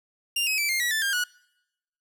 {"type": "tone with pitch steps", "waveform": "sawtooth", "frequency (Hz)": [2794, 2547, 2322, 2117, 1930.5, 1760.1, 1604.7, 1463.1], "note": ["F7", "D#7", "D7", "C7", "B6", "A6", "G6", "F#6"], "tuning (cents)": [0, 40, -20, 20, -40, 0, 40, -20], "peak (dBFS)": -20, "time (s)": [0.36, 1.24], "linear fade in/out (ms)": 5, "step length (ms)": 110, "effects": ["noise-tail reverb RT60 0.9 s tail -26 dB re dry"]}